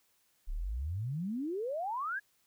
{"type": "exponential sweep", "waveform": "sine", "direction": "up", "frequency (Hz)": [30.77, 1710], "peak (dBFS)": -33, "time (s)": [0.47, 2.2], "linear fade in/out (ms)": 20, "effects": ["white hiss -72 dBFS RMS until 2.46 s"]}